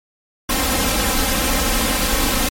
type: noise with comb filter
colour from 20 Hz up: pink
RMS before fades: -18 dBFS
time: 0.49-2.49 s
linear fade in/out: 5 ms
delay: 3.8 ms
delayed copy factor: +1
effects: MP3 64 kbps